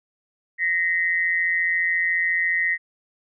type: tone pair together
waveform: sine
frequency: 1864.7 / 2039 Hz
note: A#6 / C7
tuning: 0 / -45 cents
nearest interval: major second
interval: 155 cents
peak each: -21 / -23 dBFS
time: 0.58-2.78 s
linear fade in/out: 50 ms
effects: none